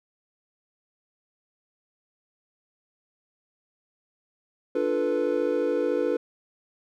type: chord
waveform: triangle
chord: B half-diminished seventh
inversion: first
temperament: equal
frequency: 293.7 / 349.2 / 440 / 493.9 Hz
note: D4 / F4 / A4 / B4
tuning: 0 / 0 / 0 / 0 cents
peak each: -28 / -28 / -26 / -24 dBFS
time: 4.75-6.17 s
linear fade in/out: 5 ms
effects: none

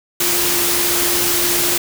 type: tone in noise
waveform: sine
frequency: 349.2 Hz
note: F4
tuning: in tune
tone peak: -24 dBFS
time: 0.2-1.78 s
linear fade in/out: 5 ms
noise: white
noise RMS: -17 dBFS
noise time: 0.2-1.78 s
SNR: -10 dB
effects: none

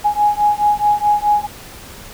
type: beating tone pair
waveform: sine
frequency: 830 / 834.7 Hz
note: G#5 / G#5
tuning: -1 / +9 cents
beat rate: 4.7 Hz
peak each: -15 / -15 dBFS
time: 0.04-1.47 s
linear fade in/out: 20 ms
effects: pink hiss -36 dBFS RMS until 2.13 s

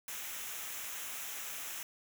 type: noise with comb filter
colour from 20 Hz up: white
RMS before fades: -42 dBFS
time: 0.08-1.83 s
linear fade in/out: 2 ms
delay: 0.22 ms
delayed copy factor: -0.6
effects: none

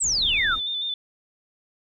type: exponential sweep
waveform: sine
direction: down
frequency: 8372 to 1238 Hz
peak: -20 dBFS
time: 0-0.56 s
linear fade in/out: 20 ms
type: noise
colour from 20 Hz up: brown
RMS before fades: -38 dBFS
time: 0.01-0.62 s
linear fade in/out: 50 ms
type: tone with vibrato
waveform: sine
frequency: 3560 Hz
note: A7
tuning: 20 cents sharp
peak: -25 dBFS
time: 0.22-0.94 s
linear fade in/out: 2 ms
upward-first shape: square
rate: 6.7 Hz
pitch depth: 30 cents each way
effects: none

